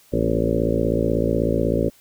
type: harmonic tone with a mistuned harmonic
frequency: 56.2 Hz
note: A1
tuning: 37 cents sharp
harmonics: 1 / 2 / 3 / 4 / 5 / 6 / 7 / 8 / 9 / 10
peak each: -27 / -27 / -27 / -27 / -27 / -27 / -27 / -27 / -27 / -27 dBFS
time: 0.12-1.9 s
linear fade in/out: 20 ms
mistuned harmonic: 4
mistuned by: +75 cents
effects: white hiss -54 dBFS RMS until 2 s